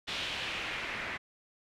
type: noise with low-pass filter sweep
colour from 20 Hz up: white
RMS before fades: -37 dBFS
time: 0.07-1.18 s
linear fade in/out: 20 ms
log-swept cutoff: 3400 to 2000 Hz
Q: 2.2
effects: none